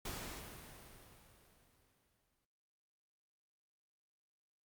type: noise with exponential decay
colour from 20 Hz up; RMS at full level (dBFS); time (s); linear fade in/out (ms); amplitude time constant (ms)
pink; -43; 0.05-2.45; 5; 520
effects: noise-tail reverb RT60 0.6 s tail -18 dB re dry + Opus 48 kbps